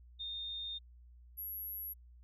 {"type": "tone pair in turn", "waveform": "sine", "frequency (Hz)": [3653, 11598], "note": ["A#7", "F#9"], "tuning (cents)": [-36, -36], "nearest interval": "octave + minor sixth", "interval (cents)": 2000, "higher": "second", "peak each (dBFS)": [-39, -40], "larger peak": "first", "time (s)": [[0.19, 0.79], [1.37, 1.94]], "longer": "first", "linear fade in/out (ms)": 20, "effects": ["added 60 Hz sine -55 dBFS peak until 2.23 s"]}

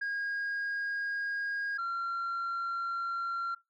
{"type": "tone pair in turn", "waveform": "sine", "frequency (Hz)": [1632, 1372.3], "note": ["G#6", "F6"], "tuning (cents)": [-31, -31], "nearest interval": "minor third", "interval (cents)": 300, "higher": "first", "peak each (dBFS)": [-29, -29], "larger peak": "neither", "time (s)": [[0.01, 1.78], [1.78, 3.55]], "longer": "neither", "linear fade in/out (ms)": 10, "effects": ["noise-tail reverb RT60 0.2 s tail -20 dB re dry", "tanh soft clip ceiling -30 dBFS"]}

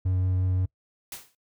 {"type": "tone with vibrato", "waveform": "triangle", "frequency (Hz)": 92.5, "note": "F#2", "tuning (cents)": 0, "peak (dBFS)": -20, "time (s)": [0.05, 0.66], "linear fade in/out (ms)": 10, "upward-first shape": "triangle", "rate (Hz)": 5.7, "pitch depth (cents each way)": 10}
{"type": "noise with exponential decay", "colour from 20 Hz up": "white", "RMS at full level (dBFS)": -34, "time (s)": [1.12, 1.35], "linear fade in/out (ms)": 2, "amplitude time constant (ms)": 50}
{"effects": ["noise-tail reverb RT60 0.1 s tail -22 dB re dry"]}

